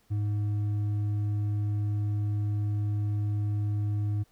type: tone with hard clipping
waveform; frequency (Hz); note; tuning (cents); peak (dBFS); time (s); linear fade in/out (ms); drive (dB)
sine; 103.83; G#2; 0; -27; 0.1-4.24; 20; 4
effects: pink hiss -67 dBFS RMS until 4.31 s